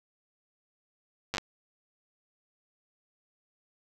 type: slowing click train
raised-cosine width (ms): 0.2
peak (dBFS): -14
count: 5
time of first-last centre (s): 1.34-1.382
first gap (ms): 9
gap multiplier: 1.1
effects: none